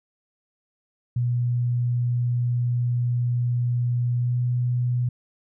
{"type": "tone with pitch glide", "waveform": "sine", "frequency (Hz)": [121.6, 123.01], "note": ["B2", "B2"], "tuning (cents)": [-26, -6], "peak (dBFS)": -20, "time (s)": [1.16, 5.09], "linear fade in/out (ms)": 5, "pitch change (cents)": 20, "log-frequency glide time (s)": [4.16, 4.38], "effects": []}